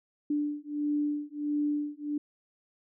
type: beating tone pair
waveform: sine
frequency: 293.7 / 295.2 Hz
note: D4 / D4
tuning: 0 / +9 cents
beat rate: 1.5 Hz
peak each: -31 dBFS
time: 0.3-2.18 s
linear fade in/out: 5 ms
effects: none